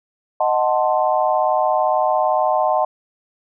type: chord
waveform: sine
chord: D# diminished seventh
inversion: none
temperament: equal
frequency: 622.3 / 740 / 880 / 1046.5 Hz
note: D#5 / F#5 / A5 / C6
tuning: 0 / 0 / 0 / 0 cents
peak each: -19 / -19 / -21 / -23 dBFS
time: 0.4-2.85 s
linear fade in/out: 5 ms
effects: none